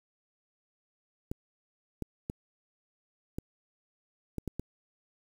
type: clicks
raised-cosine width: 3 ms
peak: -21 dBFS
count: 7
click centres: 1.315 / 2.023 / 2.299 / 3.385 / 4.383 / 4.477 / 4.596 s
effects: 8-bit